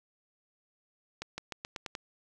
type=accelerating click train; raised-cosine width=0.2 ms; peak=-20 dBFS; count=7; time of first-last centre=1.22-1.952 s; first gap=160 ms; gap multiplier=0.89; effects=none